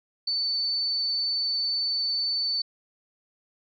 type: tone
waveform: sine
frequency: 4511 Hz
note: C#8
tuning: 29 cents sharp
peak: -24 dBFS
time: 0.27-2.62 s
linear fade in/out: 5 ms
effects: none